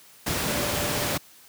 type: tone in noise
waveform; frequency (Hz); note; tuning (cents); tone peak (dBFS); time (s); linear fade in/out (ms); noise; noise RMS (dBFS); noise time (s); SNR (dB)
sine; 587.3; D5; 0; -34; 0.47-1.15; 10; pink; -26; 0.26-1.18; -11
effects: white hiss -52 dBFS RMS until 1.48 s + high-pass 80 Hz 12 dB/octave